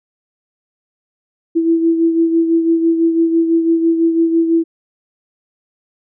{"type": "beating tone pair", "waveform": "sine", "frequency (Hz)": [330, 336], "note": ["E4", "E4"], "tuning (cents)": [2, 33], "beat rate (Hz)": 6, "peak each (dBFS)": [-11, -20], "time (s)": [1.55, 4.64], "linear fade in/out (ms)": 20, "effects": []}